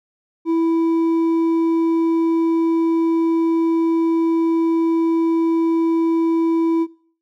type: tone with hard clipping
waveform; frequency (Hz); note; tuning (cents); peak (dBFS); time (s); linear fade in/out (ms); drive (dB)
sine; 329.6; E4; 0; -16; 0.45-6.87; 50; 4
effects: noise-tail reverb RT60 0.5 s tail -21 dB re dry